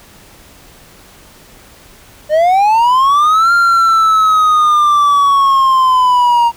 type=linear two-way sweep; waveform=triangle; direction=up then down; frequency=593 to 1396.9 to 931 Hz; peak=-5 dBFS; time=2.29-6.52 s; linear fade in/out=50 ms; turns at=3.53 s; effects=pink hiss -41 dBFS RMS until 6.56 s